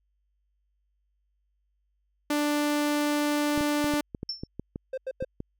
sawtooth tone, 294.6 Hz, D4, 6 cents sharp, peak -20 dBFS, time 2.3-4.01 s, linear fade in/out 5 ms
clicks, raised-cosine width 3 ms, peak -21 dBFS, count 11, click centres 3.577 / 3.609 / 3.843 / 3.938 / 4.148 / 4.231 / 4.435 / 4.596 / 4.759 / 5.225 / 5.404 s
sine tone with exponential decay, 5380 Hz, E8, 34 cents sharp, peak -26 dBFS, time 4.29-4.47 s, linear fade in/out 2 ms, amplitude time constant 39 ms
triangle tone bursts, 523.3 Hz, C5, in tune, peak -27 dBFS, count 3, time 4.93-5.248 s, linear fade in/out 5 ms, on 46 ms, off 90 ms
effects added 50 Hz sine -70 dBFS peak until 5.59 s

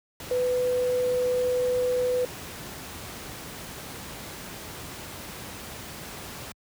sine tone in noise, 498.7 Hz, B4, 17 cents sharp, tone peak -22 dBFS, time 0.31-2.25 s, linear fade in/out 2 ms, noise pink, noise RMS -39 dBFS, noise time 0.2-6.52 s, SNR +14 dB, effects high-pass 60 Hz 12 dB/octave

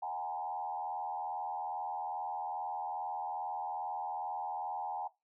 sine tone with frequency modulation, 825 Hz, G#5, 12 cents flat, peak -35 dBFS, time 0.02-5.08 s, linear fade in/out 10 ms, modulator 82.4 Hz, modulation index 1.3, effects noise-tail reverb RT60 0.2 s tail -19 dB re dry

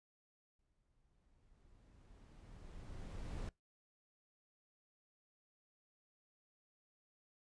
brown noise with exponential growth, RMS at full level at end -42 dBFS, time 0.59-3.49 s, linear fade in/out 1 ms, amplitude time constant 630 ms, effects noise-tail reverb RT60 0.2 s tail -23 dB re dry + resampled to 22050 Hz

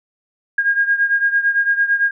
sine beating tone pair, 1623 / 1631.9 Hz, G#6 / G#6, -40 / -31 cents, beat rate 8.9 Hz, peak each -15 / -19 dBFS, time 0.58-2.11 s, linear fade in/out 5 ms, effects none

